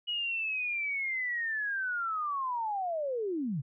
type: linear sweep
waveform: sine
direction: down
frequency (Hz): 2921 to 120.8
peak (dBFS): -30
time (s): 0.07-3.62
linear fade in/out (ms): 20
effects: none